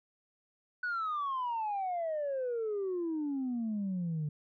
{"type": "exponential sweep", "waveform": "sine", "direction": "down", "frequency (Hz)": [1492, 146.5], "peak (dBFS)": -30, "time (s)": [0.83, 4.29], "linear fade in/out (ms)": 5, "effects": ["tanh soft clip ceiling -29 dBFS"]}